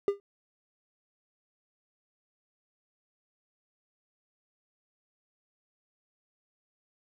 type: tone with exponential decay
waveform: triangle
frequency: 401.8 Hz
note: G4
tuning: 43 cents sharp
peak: -17 dBFS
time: 0.08-0.2 s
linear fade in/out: 1 ms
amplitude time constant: 25 ms
effects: none